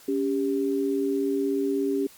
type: tone pair together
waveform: sine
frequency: 279.7 / 396.3 Hz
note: C#4 / G4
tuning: +16 / +19 cents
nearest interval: tritone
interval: 603 cents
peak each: -25 dBFS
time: 0.08-2.07 s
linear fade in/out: 5 ms
effects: white hiss -51 dBFS RMS until 2.17 s + MP3 96 kbps